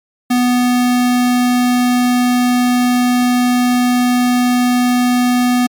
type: tone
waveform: square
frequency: 246.9 Hz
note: B3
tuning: in tune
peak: -11 dBFS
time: 0.3-5.67 s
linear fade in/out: 10 ms
effects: MP3 96 kbps